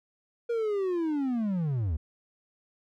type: linear sweep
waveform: triangle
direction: down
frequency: 477.4 to 68.5 Hz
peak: -24 dBFS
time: 0.49-1.97 s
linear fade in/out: 10 ms
effects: none